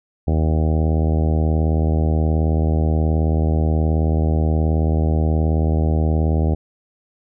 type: harmonic tone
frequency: 78.7 Hz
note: D#2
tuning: 20 cents sharp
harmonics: 1 / 2 / 3 / 4 / 5 / 6 / 7 / 8 / 9 / 10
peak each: -16 / -22 / -26 / -28 / -30 / -32 / -33 / -34 / -35 / -36 dBFS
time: 0.27-6.55 s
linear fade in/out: 10 ms
effects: none